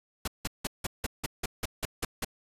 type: noise bursts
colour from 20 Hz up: pink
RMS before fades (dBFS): -31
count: 11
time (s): 0.25-2.247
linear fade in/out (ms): 5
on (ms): 27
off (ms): 170
effects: resampled to 32000 Hz